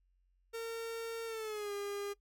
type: tone with pitch glide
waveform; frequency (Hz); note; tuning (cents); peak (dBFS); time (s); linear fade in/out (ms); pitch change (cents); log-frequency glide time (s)
45% pulse; 457.1 to 404.9; A#4 to G#4; -34 to -44; -38; 0.53-2.14; 20; -210; 1.26-1.73
effects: noise-tail reverb RT60 0.1 s tail -20 dB re dry + added 45 Hz sine -70 dBFS peak until 2.2 s